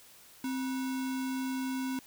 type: tone with sample-and-hold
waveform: sine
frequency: 261.6 Hz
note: C4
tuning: in tune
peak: -31 dBFS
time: 0.44-1.99 s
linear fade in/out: 2 ms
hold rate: 1225 Hz
effects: white hiss -56 dBFS RMS until 2.06 s